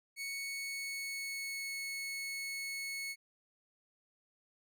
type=tone with pitch glide; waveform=sawtooth; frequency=2217 to 2200 Hz; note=C#7 to C#7; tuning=0 to -14 cents; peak=-35 dBFS; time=0.16-3.16 s; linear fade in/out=50 ms; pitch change=-14 cents; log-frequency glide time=0.38-1.73 s; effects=none